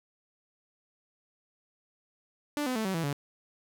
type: tone with pitch steps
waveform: sawtooth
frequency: 293.7 / 254.2 / 220 / 190.44 / 164.83 / 142.67 Hz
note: D4 / C4 / A3 / G3 / E3 / D3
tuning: 0 / -50 / 0 / -50 / 0 / -50 cents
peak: -25 dBFS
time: 2.57-3.128 s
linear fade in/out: 0 ms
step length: 93 ms
effects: none